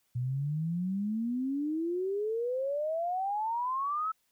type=exponential sweep; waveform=sine; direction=up; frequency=120 to 1318.5 Hz; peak=-29 dBFS; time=0.15-4.12 s; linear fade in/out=10 ms; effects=white hiss -74 dBFS RMS until 4.31 s